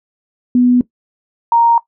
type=tone pair in turn; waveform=sine; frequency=246.9 / 932.2 Hz; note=B3 / A#5; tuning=0 / 0 cents; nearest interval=octave + major seventh; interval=2300 cents; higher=second; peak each=-7 dBFS; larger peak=neither; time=0.55-0.81 / 1.52-1.78 s; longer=neither; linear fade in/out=2 ms; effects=noise-tail reverb RT60 0.1 s tail -17 dB re dry